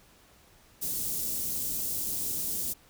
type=band-stop noise; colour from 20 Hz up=white; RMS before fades=-32 dBFS; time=0.81-2.74 s; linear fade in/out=20 ms; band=330 to 7000 Hz; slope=12 dB/octave; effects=pink hiss -59 dBFS RMS until 2.89 s